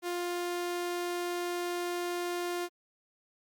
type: tone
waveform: sawtooth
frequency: 351.4 Hz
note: F4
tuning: 11 cents sharp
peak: -28 dBFS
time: 0.02-2.69 s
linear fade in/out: 50 ms
effects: Opus 48 kbps